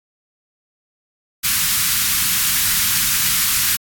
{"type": "band-stop noise", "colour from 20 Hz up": "white", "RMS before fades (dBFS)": -17, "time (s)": [1.43, 3.77], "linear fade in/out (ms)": 20, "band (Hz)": [220, 1200], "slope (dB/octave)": 24, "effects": ["AAC 64 kbps"]}